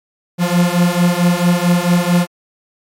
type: beating tone pair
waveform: 45% pulse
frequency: 173.2 / 177.7 Hz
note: F3 / F3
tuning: -14 / +30 cents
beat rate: 4.5 Hz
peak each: -14 dBFS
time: 0.38-2.27 s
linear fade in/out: 50 ms
effects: MP3 64 kbps